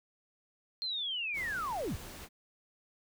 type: linear sweep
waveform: sine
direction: down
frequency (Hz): 4228 to 44.75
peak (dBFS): -33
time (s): 0.82-1.96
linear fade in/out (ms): 0
type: noise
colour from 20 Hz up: pink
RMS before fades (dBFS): -47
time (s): 1.33-2.29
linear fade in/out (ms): 50
effects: none